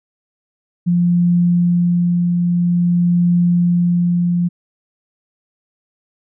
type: tone with tremolo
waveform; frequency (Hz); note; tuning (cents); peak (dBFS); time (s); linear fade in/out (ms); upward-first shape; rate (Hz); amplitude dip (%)
sine; 174.61; F3; 0; -10; 0.86-4.49; 20; triangle; 0.5; 30
effects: none